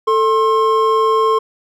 triangle tone pair together, 442.7 / 1066.1 Hz, A4 / C6, +11 / +32 cents, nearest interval octave + minor third, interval 1521 cents, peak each -12 dBFS, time 0.07-1.39 s, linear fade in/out 10 ms, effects none

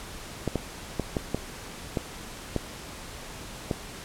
clicks, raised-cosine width 2 ms, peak -12 dBFS, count 8, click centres 0.477 / 0.557 / 0.997 / 1.168 / 1.346 / 1.972 / 2.563 / 3.712 s, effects pink hiss -41 dBFS RMS until 4.04 s + low-pass 11000 Hz 12 dB/octave

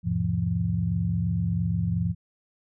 sine tone cluster, 79.7 / 101.9 / 124.5 / 170.5 Hz, D#2 / G#2 / B2 / F3, +42 / -32 / +14 / -41 cents, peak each -33 / -27 / -32 / -26 dBFS, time 0.03-2.15 s, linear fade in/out 50 ms, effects none

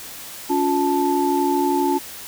sine tone cluster, 283.3 / 355.7 / 876 Hz, C#4 / F4 / A5, +38 / +32 / -8 cents, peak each -21 dBFS, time 0.49-1.99 s, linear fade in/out 20 ms, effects white hiss -36 dBFS RMS until 2.27 s

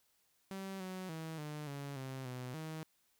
sawtooth tone with pitch steps, 192.9 / 186 / 160.7 / 150.3 / 141 / 132.2 / 126.2 / 158.1 Hz, G3 / F#3 / E3 / D3 / C#3 / C3 / B2 / D#3, -28 / +9 / -44 / +40 / +30 / +18 / +38 / +28 cents, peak -38 dBFS, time 0.51-2.83 s, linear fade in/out 0 ms, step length 290 ms, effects white hiss -75 dBFS RMS until 3.19 s

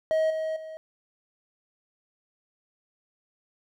triangle tone with level steps, 634 Hz, D#5, 32 cents sharp, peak -19 / -25 / -35 dBFS, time 0.11-0.77 s, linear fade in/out 0 ms, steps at 0.3 / 0.56 s, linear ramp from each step 5 ms, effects none

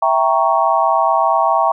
sine chord, E diminished seventh, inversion none, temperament equal, 659.3 / 784 / 932.3 / 1108.7 Hz, E5 / G5 / Bb5 / Db6, 0 / 0 / 0 / 0 cents, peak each -17 dBFS, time 0.02-1.72 s, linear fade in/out 5 ms, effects none

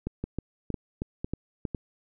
two click trains, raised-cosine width 3 ms, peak -18 / -17 dBFS, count 4 / 6, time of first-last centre 0.24-1.748 / 0.07-1.652 s, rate 1.99 / 3.16 Hz, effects none

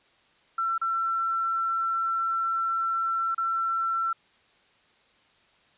sine tone with dropouts, 1346 Hz, E6, 36 cents sharp, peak -24 dBFS, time 0.58-4.13 s, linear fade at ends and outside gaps 5 ms, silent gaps 0.78-0.814 / 3.347-3.379 s, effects white hiss -62 dBFS RMS until 5.77 s + resampled to 8000 Hz

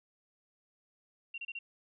sine tone bursts, 2754 Hz, F7, 25 cents flat, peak -38 dBFS, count 4, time 1.34-1.59 s, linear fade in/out 5 ms, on 40 ms, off 30 ms, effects none

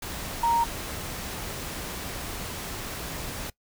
sine tone in noise, 932.3 Hz, A#5, in tune, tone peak -20 dBFS, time 0.43-0.64 s, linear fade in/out 5 ms, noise pink, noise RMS -35 dBFS, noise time 0.02-3.5 s, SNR +12 dB, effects noise-tail reverb RT60 0.1 s tail -21 dB re dry

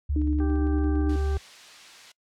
sine tone, 71.8 Hz, D2, 39 cents flat, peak -23 dBFS, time 0.09-1.38 s, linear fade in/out 10 ms
sine tone with tremolo, 302.6 Hz, D#4, 48 cents flat, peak -24 dBFS, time 0.16-1.16 s, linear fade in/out 2 ms, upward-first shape square, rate 8.8 Hz, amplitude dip 25%
harmonic tone, 391.1 Hz, G4, 4 cents flat, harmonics 1 / 2 / 3 / 4, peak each -33 / -41 / -46 / -46 dBFS, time 0.4-1.37 s, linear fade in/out 0 ms
blue noise, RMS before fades -38 dBFS, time 1.09-2.12 s, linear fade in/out 5 ms
effects noise-tail reverb RT60 0.1 s tail -23 dB re dry + low-pass 4000 Hz 12 dB/octave

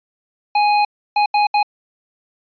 square tone bursts at uneven times, 830.6 Hz, G#5, in tune, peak -13 dBFS, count 4, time 0.55-0.85 / 1.16-1.26 / 1.34-1.47 / 1.54-1.63 s, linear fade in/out 5 ms, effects resampled to 11025 Hz

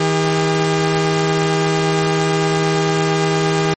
sawtooth tone pair together, 159.6 / 403.4 Hz, D#3 / G4, +44 / +50 cents, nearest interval octave + major third, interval 1606 cents, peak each -13 dBFS, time 0-3.74 s, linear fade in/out 5 ms, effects MP3 32 kbps

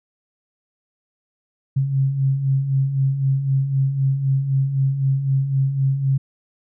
sine beating tone pair, 132.5 / 136.4 Hz, C3 / C#3, +22 / -28 cents, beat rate 3.9 Hz, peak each -25 / -17 dBFS, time 1.76-6.18 s, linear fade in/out 10 ms, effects none

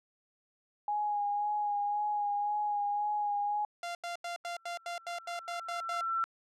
sine tone with vibrato, 827 Hz, G#5, 8 cents flat, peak -29 dBFS, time 0.88-3.65 s, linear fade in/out 2 ms, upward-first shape sine, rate 1.9 Hz, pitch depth 21 cents each way
sawtooth tone bursts, 693 Hz, F5, 14 cents flat, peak -32 dBFS, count 11, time 3.83-6.01 s, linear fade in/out 2 ms, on 120 ms, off 86 ms
sine tone with exponential growth, 1344 Hz, E6, 33 cents sharp, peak -27 dBFS, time 4.44-6.24 s, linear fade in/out 0 ms, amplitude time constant 390 ms
effects low-pass 8000 Hz 12 dB/octave

